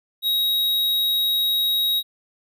square tone, 3804 Hz, A#7, 34 cents sharp, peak -19 dBFS, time 0.22-2.03 s, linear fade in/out 50 ms, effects none

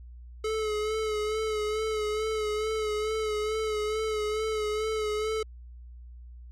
square tone with vibrato, 430.6 Hz, A4, 37 cents flat, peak -28 dBFS, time 0.44-5.43 s, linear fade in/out 5 ms, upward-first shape sine, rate 2.3 Hz, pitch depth 34 cents each way, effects added 60 Hz sine -43 dBFS peak until 6.51 s + low-pass 8000 Hz 12 dB/octave

